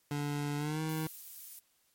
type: tone with pitch glide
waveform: 25% pulse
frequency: 145.4 to 157.65 Hz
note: D3 to D#3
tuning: -17 to +23 cents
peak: -29 dBFS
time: 0.11-1.07 s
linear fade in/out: 2 ms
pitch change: +140 cents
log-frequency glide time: 0.57-0.81 s
type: noise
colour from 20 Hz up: violet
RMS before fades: -46 dBFS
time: 0.89-1.59 s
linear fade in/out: 2 ms
effects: white hiss -72 dBFS RMS until 1.94 s + MP3 64 kbps